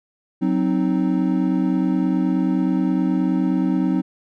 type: chord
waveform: triangle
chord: C diminished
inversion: second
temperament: equal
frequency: 185 / 261.6 / 311.1 Hz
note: Gb3 / C4 / Eb4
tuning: 0 / 0 / 0 cents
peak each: -19 / -19 / -20 dBFS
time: 0.41-4.02 s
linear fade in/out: 20 ms
effects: none